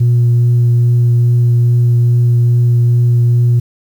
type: tone with vibrato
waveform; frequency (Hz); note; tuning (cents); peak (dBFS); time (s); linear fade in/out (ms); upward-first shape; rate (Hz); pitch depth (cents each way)
sine; 120; B2; -49; -5; 0-3.6; 10; triangle; 2.4; 10
effects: tanh soft clip ceiling -5 dBFS + 7-bit